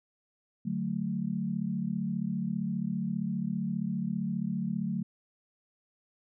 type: chord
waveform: sine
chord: D major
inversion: none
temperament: equal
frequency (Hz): 146.83 / 185 / 220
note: D3 / F#3 / A3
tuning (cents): 0 / 0 / 0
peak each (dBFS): -37 / -32 / -33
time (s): 0.65-5.03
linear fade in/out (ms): 10
effects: none